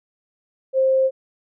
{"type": "tone", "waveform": "sine", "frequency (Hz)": 528, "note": "C5", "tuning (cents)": 16, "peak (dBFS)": -14, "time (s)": [0.73, 1.11], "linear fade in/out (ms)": 50, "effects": []}